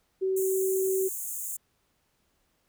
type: tone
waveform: sine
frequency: 380 Hz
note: F#4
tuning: 46 cents sharp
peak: -24 dBFS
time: 0.21-1.09 s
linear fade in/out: 20 ms
type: high-pass noise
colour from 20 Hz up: pink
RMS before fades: -35 dBFS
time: 0.36-1.57 s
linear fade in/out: 10 ms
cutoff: 6600 Hz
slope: 96 dB/octave
effects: pink hiss -72 dBFS RMS until 2.68 s